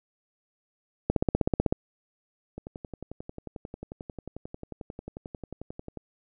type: two click trains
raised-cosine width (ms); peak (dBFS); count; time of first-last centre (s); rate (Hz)
2; -24 / -9; 39 / 11; 2.58-5.973 / 1.1-1.725; 11.2 / 16
effects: none